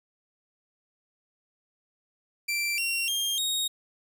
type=tone with pitch steps; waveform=sawtooth; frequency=2349 / 2745 / 3209 / 3750 Hz; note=D7 / F7 / G7 / A#7; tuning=0 / -31 / +40 / +10 cents; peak=-23 dBFS; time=2.48-3.68 s; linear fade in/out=10 ms; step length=300 ms; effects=none